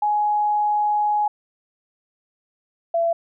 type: tone pair in turn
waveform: sine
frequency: 837 / 672.8 Hz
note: G#5 / E5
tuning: +13 / +35 cents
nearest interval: major third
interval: 378 cents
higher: first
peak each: -17 dBFS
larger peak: neither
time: 0.02-1.28 / 2.94-3.13 s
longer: first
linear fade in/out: 5 ms
effects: none